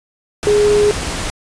sine tone in noise, 415.3 Hz, G#4, in tune, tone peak -9 dBFS, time 0.47-0.91 s, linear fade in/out 0 ms, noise pink, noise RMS -22 dBFS, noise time 0.43-1.3 s, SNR +10 dB, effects resampled to 22050 Hz

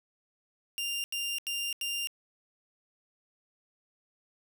sawtooth tone bursts, 2794 Hz, F7, in tune, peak -28 dBFS, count 4, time 0.78-2.072 s, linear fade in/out 0 ms, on 260 ms, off 84 ms, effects none

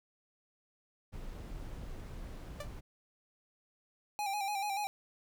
brown noise, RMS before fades -44 dBFS, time 1.12-2.81 s, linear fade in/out 20 ms
sawtooth tone with exponential decay, 587.3 Hz, D5, in tune, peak -33 dBFS, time 2.6-2.7 s, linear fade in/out 5 ms, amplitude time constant 20 ms
square tone with vibrato, 809 Hz, G#5, 46 cents flat, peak -34 dBFS, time 4.19-4.87 s, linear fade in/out 0 ms, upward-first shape square, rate 6.9 Hz, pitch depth 52 cents each way
effects none

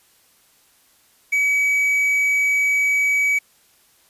triangle tone with quantisation, 2275 Hz, C#7, 44 cents sharp, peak -14 dBFS, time 1.32-3.39 s, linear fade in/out 10 ms, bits 7, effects white hiss -57 dBFS RMS until 4.09 s + resampled to 32000 Hz

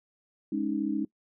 sine chord, Ab suspended fourth, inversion none, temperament equal, 207.7 / 277.2 / 311.1 Hz, Ab3 / Db4 / Eb4, 0 / 0 / 0 cents, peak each -32 / -31 / -30 dBFS, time 0.52-1.05 s, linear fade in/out 5 ms, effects noise-tail reverb RT60 0.1 s tail -21 dB re dry

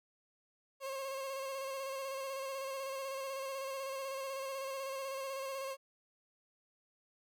30% pulse tone with vibrato, 539 Hz, C#5, 49 cents flat, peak -36 dBFS, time 0.8-5.77 s, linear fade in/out 50 ms, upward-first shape square, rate 16 Hz, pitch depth 26 cents each way, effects none

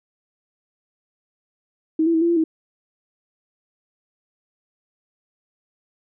sine tone with pitch steps, 317.7 / 333.8 / 322.6 / 339.3 / 341.4 / 320 Hz, D#4 / E4 / E4 / F4 / F4 / D#4, +36 / +22 / -37 / -50 / -39 / +49 cents, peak -15 dBFS, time 1.99-2.44 s, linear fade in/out 5 ms, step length 75 ms, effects none

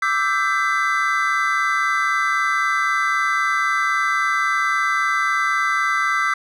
triangle chord, E minor seventh, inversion third, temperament equal with one note detuned, 1174.7 / 1318.5 / 1568 / 2016 Hz, D6 / E6 / G6 / B6, 0 / 0 / 0 / +35 cents, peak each -21 dBFS, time 0.02-6.34 s, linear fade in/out 5 ms, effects none

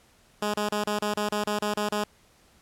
10% pulse tone bursts, 208.7 Hz, G#3, 9 cents sharp, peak -17 dBFS, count 11, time 0.42-2.04 s, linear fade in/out 5 ms, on 120 ms, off 30 ms, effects pink hiss -60 dBFS RMS until 2.61 s + low-pass 12000 Hz 12 dB/octave

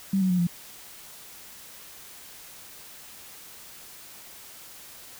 sine tone with pitch steps, 193.9 / 186.86 / 180.08 / 173.55 Hz, G3 / F#3 / F#3 / F3, -19 / +17 / -47 / -11 cents, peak -20 dBFS, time 0.13-0.47 s, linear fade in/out 5 ms, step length 85 ms, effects white hiss -46 dBFS RMS until 5.19 s

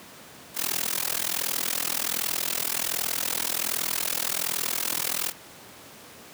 white noise with amplitude modulation, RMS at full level -24 dBFS, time 0.54-5.33 s, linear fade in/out 50 ms, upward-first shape sine, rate 41.3 Hz, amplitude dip 100%, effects pink hiss -46 dBFS RMS until 6.33 s + high-pass 150 Hz 12 dB/octave

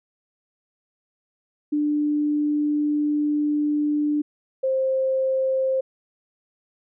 sine tone pair in turn, 296.6 / 527.2 Hz, D4 / C5, +17 / +13 cents, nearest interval minor seventh, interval 996 cents, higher second, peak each -19 dBFS, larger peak neither, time 1.72-4.22 / 4.63-5.81 s, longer first, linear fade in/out 10 ms, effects none

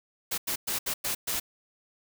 white noise bursts at uneven times, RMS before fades -30 dBFS, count 6, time 0.31-0.38 / 0.47-0.56 / 0.67-0.79 / 0.86-0.94 / 1.04-1.15 / 1.27-1.4 s, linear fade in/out 10 ms, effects none

